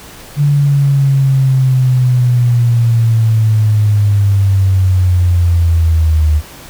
sine linear sweep, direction down, 145.6 to 75.4 Hz, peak -7 dBFS, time 0.36-6.42 s, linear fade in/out 50 ms, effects pink hiss -34 dBFS RMS until 6.69 s

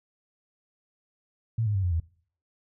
sine tone with pitch steps, 113.5 / 104.68 / 96.55 / 89.05 / 82.13 Hz, A#2 / G#2 / G2 / F2 / E2, -46 / +14 / -26 / +34 / -6 cents, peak -23 dBFS, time 1.58-2 s, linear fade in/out 5 ms, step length 84 ms, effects noise-tail reverb RT60 0.5 s tail -21 dB re dry

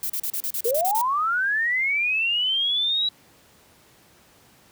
violet noise bursts, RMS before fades -27 dBFS, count 10, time 0.03-1.015 s, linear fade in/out 2 ms, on 67 ms, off 35 ms
sine linear sweep, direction up, 441.3 to 3914 Hz, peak -20 dBFS, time 0.65-3.09 s, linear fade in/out 5 ms
effects pink hiss -55 dBFS RMS until 4.71 s + high-pass 80 Hz 12 dB/octave

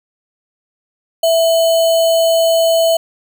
sine tone with sample-and-hold, 660 Hz, E5, 2 cents sharp, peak -9 dBFS, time 1.23-2.97 s, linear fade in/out 5 ms, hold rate 3675 Hz, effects none

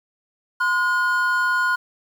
triangle tone pair together, 1029.2 / 1440 Hz, C6 / F#6, -29 / -47 cents, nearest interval tritone, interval 582 cents, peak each -21 / -17 dBFS, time 0.6-1.76 s, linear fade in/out 10 ms, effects 8-bit

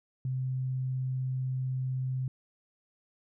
sine tone, 129.7 Hz, C3, 15 cents flat, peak -29 dBFS, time 0.25-2.28 s, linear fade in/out 2 ms, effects none

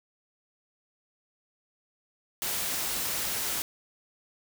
white noise, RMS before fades -31 dBFS, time 2.42-3.62 s, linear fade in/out 0 ms, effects none

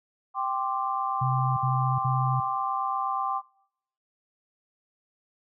sine chord, G suspended fourth, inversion none, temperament equal, 784 / 1046.5 / 1174.7 Hz, G5 / C6 / D6, 0 / 0 / 0 cents, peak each -30 dBFS, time 0.34-3.42 s, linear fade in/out 50 ms
sine tone bursts, 130 Hz, C3, 11 cents flat, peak -24 dBFS, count 3, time 1.21-2.404 s, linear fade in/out 10 ms, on 360 ms, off 57 ms
effects noise-tail reverb RT60 0.7 s tail -23 dB re dry

